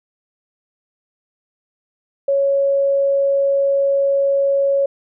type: tone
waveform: sine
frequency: 554.4 Hz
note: C#5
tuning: in tune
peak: -13 dBFS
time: 2.28-4.86 s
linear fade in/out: 5 ms
effects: none